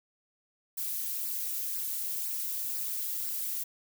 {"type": "noise with flanger", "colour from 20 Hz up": "violet", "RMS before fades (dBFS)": -34, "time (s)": [0.77, 3.64], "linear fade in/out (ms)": 10, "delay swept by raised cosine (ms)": [0.29, 4.99], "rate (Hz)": 2, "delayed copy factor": -0.6, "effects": []}